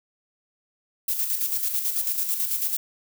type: noise with tremolo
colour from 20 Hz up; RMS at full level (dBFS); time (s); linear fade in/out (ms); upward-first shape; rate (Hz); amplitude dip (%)
violet; -24; 1.08-2.77; 5; square; 9.1; 50
effects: none